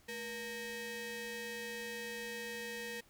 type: ring-modulated tone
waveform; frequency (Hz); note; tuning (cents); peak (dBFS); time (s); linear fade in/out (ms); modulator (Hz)
sawtooth; 693; F5; -14; -34; 0.08-3.01; 10; 1170
effects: pink hiss -66 dBFS RMS until 3.09 s